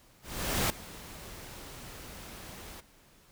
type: noise with ADSR envelope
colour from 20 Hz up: pink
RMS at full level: -27 dBFS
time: 0.22-2.81 s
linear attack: 480 ms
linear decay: 3 ms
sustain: -19 dB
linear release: 13 ms
effects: pink hiss -61 dBFS RMS until 3.31 s